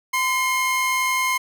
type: tone pair together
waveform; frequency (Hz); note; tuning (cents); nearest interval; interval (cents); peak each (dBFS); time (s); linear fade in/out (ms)
45% pulse; 1027 / 2144; C6 / C7; -33 / +42; octave + minor second; 1275; -22; 0.13-1.38; 10
effects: none